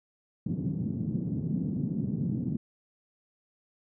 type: band-pass noise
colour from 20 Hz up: white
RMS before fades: -31 dBFS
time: 0.46-2.57 s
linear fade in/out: 5 ms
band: 120 to 220 Hz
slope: 24 dB/octave
effects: none